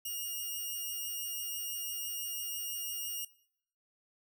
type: tone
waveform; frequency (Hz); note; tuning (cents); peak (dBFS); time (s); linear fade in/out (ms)
5% pulse; 2849; F7; +34; -27; 0.05-3.25; 5
effects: noise-tail reverb RT60 0.7 s tail -20 dB re dry